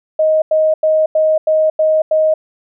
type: tone bursts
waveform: sine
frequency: 626 Hz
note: D#5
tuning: 10 cents sharp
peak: -9 dBFS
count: 7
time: 0.19-2.34 s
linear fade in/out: 5 ms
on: 230 ms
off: 90 ms
effects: none